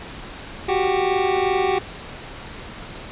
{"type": "tone pair together", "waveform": "25% pulse", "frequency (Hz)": [369.3, 392], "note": ["F#4", "G4"], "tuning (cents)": [-3, 0], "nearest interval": "minor second", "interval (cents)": 103, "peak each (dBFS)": -17, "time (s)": [0.68, 1.79], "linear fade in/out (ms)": 10, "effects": ["pink hiss -36 dBFS RMS until 3.11 s", "resampled to 8000 Hz"]}